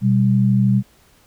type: tone pair together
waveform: sine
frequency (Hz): 124.1 / 196.84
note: B2 / G3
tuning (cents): +9 / +7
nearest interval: minor sixth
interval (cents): 798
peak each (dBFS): -15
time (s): 0.01-0.83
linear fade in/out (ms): 50
effects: pink hiss -54 dBFS RMS until 1.26 s